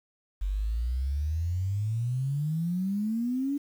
sine exponential sweep, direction up, 46.25 to 289.8 Hz, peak -26 dBFS, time 0.41-3.58 s, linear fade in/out 10 ms, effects 9-bit

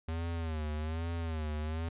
square tone with vibrato, 79.9 Hz, D#2, 47 cents sharp, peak -34 dBFS, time 0.08-1.89 s, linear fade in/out 5 ms, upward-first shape sine, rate 1.2 Hz, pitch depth 95 cents each way, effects resampled to 8000 Hz

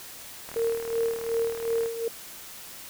click train, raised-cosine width 0.5 ms, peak -25 dBFS, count 54, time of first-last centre 0.49-1.86 s, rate 38.7 Hz
sine tone with tremolo, 459.7 Hz, A#4, 24 cents flat, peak -22 dBFS, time 0.56-2.08 s, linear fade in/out 2 ms, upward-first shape sine, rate 2.7 Hz, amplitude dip 70%
effects white hiss -43 dBFS RMS until 2.89 s

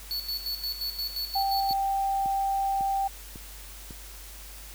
square tone with tremolo, 4435 Hz, C#8, in tune, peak -29 dBFS, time 0.11-1.73 s, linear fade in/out 0 ms, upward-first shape square, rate 5.7 Hz, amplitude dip 65%
sine tone, 784 Hz, G5, in tune, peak -24 dBFS, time 1.35-3.08 s, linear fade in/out 10 ms
click train, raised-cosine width 3 ms, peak -29 dBFS, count 5, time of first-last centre 1.71-3.908 s, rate 1.82 Hz
effects added 49 Hz sine -44 dBFS peak until 4.74 s + white hiss -46 dBFS RMS until 4.74 s

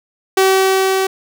sawtooth tone with level ramp, 382.1 Hz, G4, 44 cents flat, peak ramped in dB -5 to -10 dBFS, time 0.37-1.07 s, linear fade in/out 5 ms, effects none

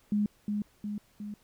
sine tone with echo, 207.7 Hz, G#3, in tune, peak -24 dBFS, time 0.12-0.26 s, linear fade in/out 2 ms, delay 360 ms, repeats 3, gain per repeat -4 dB, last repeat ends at 1.34 s, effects pink hiss -65 dBFS RMS until 1.43 s

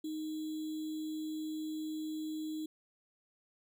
sine tone with sample-and-hold, 311.1 Hz, D#4, in tune, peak -36 dBFS, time 0.04-2.66 s, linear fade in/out 5 ms, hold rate 3675 Hz, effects none

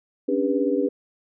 sine tone cluster, 273.7 / 291.3 / 401.3 / 491 Hz, C#4 / D4 / G4 / B4, -22 / -14 / +41 / -10 cents, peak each -25 dBFS, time 0.28-0.89 s, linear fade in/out 10 ms, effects none

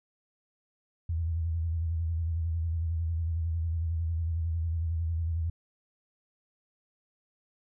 sine tone with vibrato, 82.41 Hz, E2, in tune, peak -27 dBFS, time 1.09-5.5 s, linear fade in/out 5 ms, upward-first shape square, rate 11 Hz, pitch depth 48 cents each way, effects none

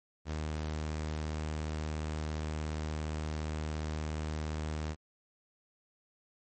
sawtooth tone, 77.2 Hz, D#2, 13 cents flat, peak -30 dBFS, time 0.25-4.96 s, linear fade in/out 50 ms, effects MP3 32 kbps

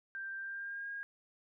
sine tone with pitch glide, 1577 to 1627 Hz, G6 to G#6, +10 to -36 cents, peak -39 dBFS, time 0.15-1.03 s, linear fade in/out 0 ms, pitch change +54 cents, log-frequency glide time 0.4-0.89 s, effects none

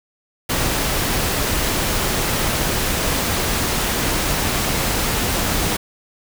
pink noise, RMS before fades -20 dBFS, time 0.49-5.77 s, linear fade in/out 10 ms, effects none

